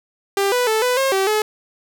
sawtooth tone with pitch steps, 396.2 / 494.2 / 438.6 / 497.8 / 537 / 385.7 / 427.6 Hz, G4 / B4 / A4 / B4 / C5 / G4 / A4, +18 / +1 / -6 / +14 / +45 / -28 / -49 cents, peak -12 dBFS, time 0.37-1.42 s, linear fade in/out 2 ms, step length 150 ms, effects none

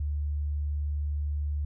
sine tone, 73.42 Hz, D2, in tune, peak -27 dBFS, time 0-1.65 s, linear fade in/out 5 ms, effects none

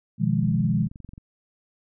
sine chord, F half-diminished seventh, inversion second, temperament equal, 123.47 / 155.56 / 174.61 / 207.7 Hz, Cb3 / Eb3 / F3 / Ab3, 0 / 0 / 0 / 0 cents, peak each -25 dBFS, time 0.18-0.89 s, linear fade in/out 50 ms
click train, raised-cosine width 5 ms, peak -29 dBFS, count 18, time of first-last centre 0.43-1.179 s, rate 22.7 Hz
effects none

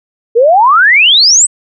sine exponential sweep, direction up, 442.1 to 8372 Hz, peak -3 dBFS, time 0.35-1.47 s, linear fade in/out 20 ms, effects none

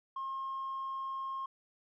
triangle tone with tanh clipping, 1072 Hz, C6, 42 cents sharp, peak -36 dBFS, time 0.16-1.46 s, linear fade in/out 5 ms, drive 5 dB, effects none

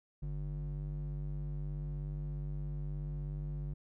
triangle ring-modulated tone, 98 Hz, G2, in tune, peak -31 dBFS, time 0.22-3.74 s, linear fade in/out 10 ms, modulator 49.6 Hz, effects none

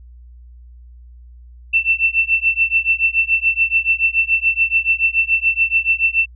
sine tone with tremolo, 2681 Hz, E7, 29 cents sharp, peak -9 dBFS, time 1.73-6.26 s, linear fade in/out 10 ms, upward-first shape triangle, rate 7 Hz, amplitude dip 100%, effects added 60 Hz sine -38 dBFS peak until 6.35 s

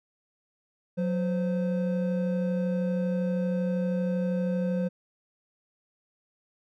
triangle tone pair together, 182.9 / 516 Hz, F#3 / C5, -20 / -24 cents, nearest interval octave + tritone, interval 1796 cents, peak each -24 / -29 dBFS, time 0.97-4.89 s, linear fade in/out 20 ms, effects none

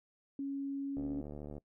sine tone with pitch glide, 276.8 to 278.9 Hz, C#4 to C#4, -2 to +11 cents, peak -35 dBFS, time 0.39-1.21 s, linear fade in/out 2 ms, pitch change +13 cents, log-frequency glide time 0.81-1.08 s
click train, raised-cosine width 2 ms, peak -32 dBFS, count 46, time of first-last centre 0.97-1.581 s, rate 73.7 Hz
effects noise-tail reverb RT60 0.1 s tail -23 dB re dry

